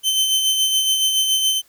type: tone with tremolo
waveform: sawtooth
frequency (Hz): 3081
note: G7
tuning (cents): -31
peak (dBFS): -11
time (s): 0.03-1.62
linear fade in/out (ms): 50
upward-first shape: sine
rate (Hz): 7.1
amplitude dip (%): 40
effects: white hiss -56 dBFS RMS until 1.68 s